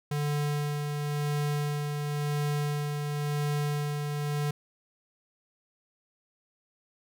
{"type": "tone with tremolo", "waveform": "square", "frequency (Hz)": 146.83, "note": "D3", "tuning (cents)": 0, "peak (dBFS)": -27, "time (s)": [0.11, 4.51], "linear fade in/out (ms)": 5, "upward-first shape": "sine", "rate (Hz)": 0.95, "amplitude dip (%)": 35, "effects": []}